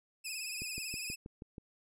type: tone with vibrato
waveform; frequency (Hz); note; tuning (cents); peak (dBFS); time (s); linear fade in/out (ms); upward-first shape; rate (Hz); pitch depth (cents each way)
15% pulse; 2542; D#7; +36; -31; 0.24-1.16; 20; sine; 18; 71
type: click train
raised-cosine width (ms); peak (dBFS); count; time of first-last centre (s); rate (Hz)
3; -32; 7; 0.62-1.582; 6.24
effects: none